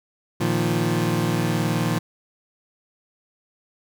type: chord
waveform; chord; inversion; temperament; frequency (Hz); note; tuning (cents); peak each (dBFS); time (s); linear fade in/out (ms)
25% pulse; Bb suspended fourth; none; equal; 116.54 / 155.56 / 174.61; Bb2 / Eb3 / F3; 0 / 0 / 0; -21; 0.4-1.99; 10
effects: none